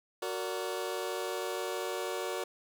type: chord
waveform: sawtooth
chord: Gb augmented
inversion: none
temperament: just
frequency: 370 / 462.5 / 578.1 Hz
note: Gb4 / Bb4 / D5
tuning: 0 / -14 / -27 cents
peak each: -33 / -34 / -35 dBFS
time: 0.22-2.44 s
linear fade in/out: 5 ms
effects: none